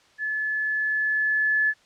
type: tone with level ramp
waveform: sine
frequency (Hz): 1724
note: A6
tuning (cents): -36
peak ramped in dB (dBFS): -25 to -18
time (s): 0.18-1.74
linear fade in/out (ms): 50
effects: white hiss -58 dBFS RMS until 1.85 s + low-pass 5000 Hz 12 dB/octave